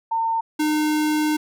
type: tone pair in turn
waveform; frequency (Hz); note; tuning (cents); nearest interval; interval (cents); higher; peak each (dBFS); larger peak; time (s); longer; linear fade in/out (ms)
sine / square; 907 / 304.8; A#5 / D#4; -48 / -36; octave + perfect fifth; 1888; first; -19; neither; 0.11-0.41 / 0.59-1.37; second; 10
effects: none